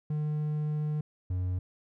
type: tone pair in turn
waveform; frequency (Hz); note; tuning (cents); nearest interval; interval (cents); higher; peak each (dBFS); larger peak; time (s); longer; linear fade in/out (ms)
triangle; 151.2 / 91.21; D#3 / F#2; -49 / -24; major sixth; 875; first; -26; neither; 0.1-1.01 / 1.3-1.59; first; 5
effects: none